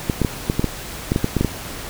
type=clicks; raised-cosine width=3 ms; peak=-4 dBFS; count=12; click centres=0.098 / 0.217 / 0.248 / 0.499 / 0.595 / 0.643 / 1.119 / 1.161 / 1.244 / 1.367 / 1.41 / 1.447 s; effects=pink hiss -32 dBFS RMS until 1.89 s